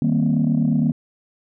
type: chord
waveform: sine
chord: C minor seventh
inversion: first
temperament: equal with one note detuned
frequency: 155.56 / 195.32 / 233.1 / 261.6 Hz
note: Eb3 / G3 / Bb3 / C4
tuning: 0 / -6 / 0 / 0 cents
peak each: -19 / -23 / -18 / -23 dBFS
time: 0.02-0.92 s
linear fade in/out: 2 ms
effects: tanh soft clip ceiling -10 dBFS